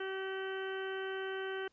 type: harmonic tone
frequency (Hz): 383.3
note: G4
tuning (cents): -39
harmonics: 1 / 2 / 3 / 4 / 5 / 6 / 7 / 8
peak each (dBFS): -38 / -48 / -50 / -43 / -50 / -59 / -55 / -50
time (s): 0-1.68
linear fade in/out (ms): 5
effects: pink hiss -74 dBFS RMS until 1.72 s + resampled to 16000 Hz